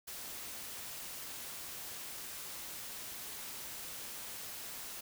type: noise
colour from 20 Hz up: white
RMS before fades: -45 dBFS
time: 0.07-5.01 s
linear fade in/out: 10 ms
effects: none